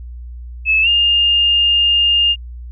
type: tone with pitch glide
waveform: sine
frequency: 2601 to 2820 Hz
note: E7 to F7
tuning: -24 to +16 cents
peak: -10 dBFS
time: 0.65-2.36 s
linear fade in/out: 50 ms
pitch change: +140 cents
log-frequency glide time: 0.82-0.88 s
effects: added 60 Hz sine -28 dBFS peak until 2.71 s